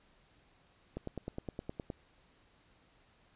click train, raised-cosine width 2 ms, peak -25 dBFS, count 10, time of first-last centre 0.97-1.902 s, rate 9.66 Hz, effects pink hiss -67 dBFS RMS until 3.35 s + resampled to 8000 Hz

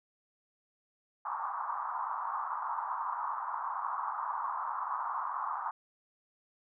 pink band-pass noise, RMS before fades -36 dBFS, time 1.25-5.71 s, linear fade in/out 5 ms, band 900 to 1200 Hz, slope 48 dB/octave, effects none

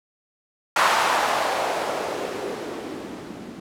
violet noise with low-pass filter sweep, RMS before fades -25 dBFS, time 0.76-3.6 s, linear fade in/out 5 ms, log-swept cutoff 1100 to 220 Hz, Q 1.9, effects none

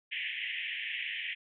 pink band-pass noise, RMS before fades -37 dBFS, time 0.11-1.35 s, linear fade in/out 20 ms, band 1800 to 3200 Hz, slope 96 dB/octave, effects none

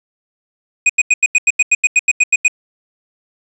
square tone bursts, 2489 Hz, D#7, in tune, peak -8 dBFS, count 14, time 0.86-2.481 s, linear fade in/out 5 ms, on 35 ms, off 87 ms, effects resampled to 24000 Hz + 7-bit

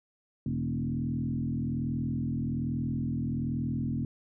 sine tone with frequency modulation, 184.4 Hz, F#3, 6 cents flat, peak -28 dBFS, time 0.46-4.05 s, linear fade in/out 2 ms, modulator 41.2 Hz, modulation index 2.2, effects none

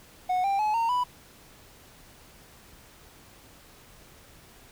triangle tone with pitch steps, 733 / 790.2 / 851.8 / 918.2 / 989.8 Hz, F#5 / G5 / G#5 / A#5 / B5, -16 / +14 / +44 / -26 / +4 cents, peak -21 dBFS, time 0.29-1.04 s, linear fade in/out 10 ms, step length 150 ms, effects pink hiss -53 dBFS RMS until 4.71 s

